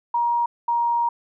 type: tone pair in turn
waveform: sine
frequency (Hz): 947 / 942.9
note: A#5 / A#5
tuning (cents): +27 / +20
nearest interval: unison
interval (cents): 7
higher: first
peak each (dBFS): -18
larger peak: neither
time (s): 0.14-0.46 / 0.68-1.09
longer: second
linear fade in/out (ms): 5
effects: none